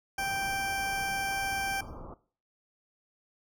20% pulse tone, 784 Hz, G5, in tune, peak -25 dBFS, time 0.18-1.81 s, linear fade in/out 5 ms
pink low-pass noise, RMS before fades -44 dBFS, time 0.18-2.14 s, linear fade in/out 2 ms, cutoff 1300 Hz, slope 96 dB/octave
effects noise-tail reverb RT60 0.4 s tail -17 dB re dry

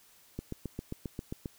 click train, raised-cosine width 3 ms, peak -23 dBFS, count 9, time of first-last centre 0.39-1.458 s, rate 7.49 Hz, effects white hiss -61 dBFS RMS until 1.58 s

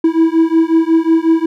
triangle beating tone pair, 323.6 / 329.1 Hz, E4 / E4, -32 / -3 cents, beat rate 5.5 Hz, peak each -10 dBFS, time 0.04-1.46 s, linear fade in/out 5 ms, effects none

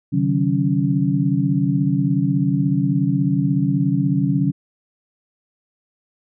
sine tone cluster, 136.5 / 153 / 187.2 / 279 Hz, C#3 / D#3 / F#3 / C#4, -26 / -29 / +20 / +11 cents, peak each -21 dBFS, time 0.12-4.52 s, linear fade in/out 20 ms, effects none

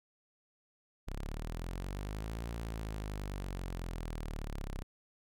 sawtooth linear two-way sweep, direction up then down, 32.32 to 58 to 32.32 Hz, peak -34 dBFS, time 1.07-4.83 s, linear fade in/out 10 ms, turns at 2.47 s, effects none

